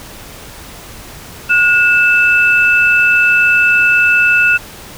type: tone pair together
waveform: sine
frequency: 1444.5 / 2637 Hz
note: F#6 / E7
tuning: -42 / 0 cents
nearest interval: minor seventh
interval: 1042 cents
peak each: -10 dBFS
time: 1.49-4.58 s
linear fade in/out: 20 ms
effects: pink hiss -33 dBFS RMS until 4.97 s